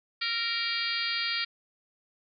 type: harmonic tone with a mistuned harmonic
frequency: 466.2 Hz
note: A#4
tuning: in tune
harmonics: 3 / 4 / 5 / 6 / 7 / 8 / 9 / 10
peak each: -37 / -36 / -34 / -39 / -37 / -38 / -36 / -34 dBFS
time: 0.21-1.45 s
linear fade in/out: 10 ms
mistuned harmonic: 3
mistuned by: -23 cents
effects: none